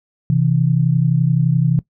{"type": "tone pair together", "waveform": "sine", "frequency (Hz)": [130.81, 162.49], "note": ["C3", "E3"], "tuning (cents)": [0, -25], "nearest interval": "major third", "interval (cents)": 375, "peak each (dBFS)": -15, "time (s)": [0.3, 1.79], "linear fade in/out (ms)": 0, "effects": ["noise-tail reverb RT60 0.1 s tail -19 dB re dry"]}